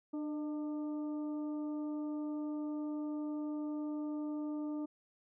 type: harmonic tone with a mistuned harmonic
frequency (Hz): 299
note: D4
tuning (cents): +31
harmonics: 1 / 2 / 3 / 4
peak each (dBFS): -36 / -49 / -55 / -57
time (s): 0.13-4.86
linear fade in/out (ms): 10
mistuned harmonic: 2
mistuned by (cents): +37
effects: none